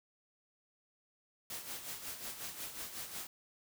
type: noise with tremolo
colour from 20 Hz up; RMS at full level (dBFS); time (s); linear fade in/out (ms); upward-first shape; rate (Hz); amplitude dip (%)
white; -42; 1.5-3.27; 2; sine; 5.5; 60
effects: none